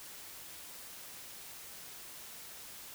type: silence
effects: white hiss -49 dBFS RMS until 2.94 s